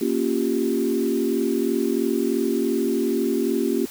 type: chord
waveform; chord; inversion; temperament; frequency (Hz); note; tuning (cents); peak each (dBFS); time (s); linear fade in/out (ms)
sine; G half-diminished seventh; first; equal with one note detuned; 233.9 / 277.2 / 349.2 / 392; Bb3 / Db4 / F4 / G4; +6 / 0 / 0 / 0; -25; 0.01-3.86; 5
effects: white hiss -40 dBFS RMS until 3.9 s